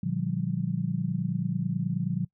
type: chord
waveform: sine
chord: G minor seventh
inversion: first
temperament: just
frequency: 117.6 / 147 / 176.4 / 196 Hz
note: Bb2 / D3 / F3 / G3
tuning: +16 / +2 / +18 / 0 cents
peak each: -34 / -31 / -29 / -34 dBFS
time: 0.03-2.25 s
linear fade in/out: 5 ms
effects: noise-tail reverb RT60 0.1 s tail -23 dB re dry